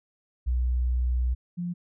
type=tone pair in turn; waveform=sine; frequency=61.74 / 175.28 Hz; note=B1 / F3; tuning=0 / +7 cents; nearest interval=octave + tritone; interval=1807 cents; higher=second; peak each=-22 / -28 dBFS; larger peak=first; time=0.46-1.35 / 1.57-1.74 s; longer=first; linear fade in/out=20 ms; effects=none